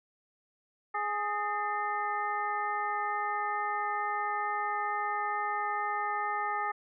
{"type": "harmonic tone with a mistuned harmonic", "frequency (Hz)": 415.3, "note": "G#4", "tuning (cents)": 0, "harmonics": [1, 2, 3, 4, 5], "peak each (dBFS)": [-43, -33, -33, -38, -43], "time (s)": [0.94, 6.72], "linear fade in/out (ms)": 10, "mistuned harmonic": 4, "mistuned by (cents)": 140, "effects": []}